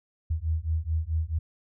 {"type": "beating tone pair", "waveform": "sine", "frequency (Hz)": [77.9, 82.5], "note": ["D#2", "E2"], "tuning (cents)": [3, 2], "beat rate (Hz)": 4.6, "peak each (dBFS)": -28, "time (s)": [0.3, 1.39], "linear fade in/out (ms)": 10, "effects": []}